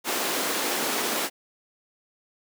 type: high-pass noise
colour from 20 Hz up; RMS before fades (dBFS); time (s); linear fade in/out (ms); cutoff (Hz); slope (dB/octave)
pink; -27; 0.04-1.3; 50; 260; 24
effects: none